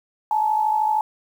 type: tone pair together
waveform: sine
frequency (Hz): 858 / 911.1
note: A5 / A#5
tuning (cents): -44 / -40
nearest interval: minor second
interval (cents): 104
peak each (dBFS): -18 / -25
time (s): 0.31-1.01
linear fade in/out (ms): 2
effects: 8-bit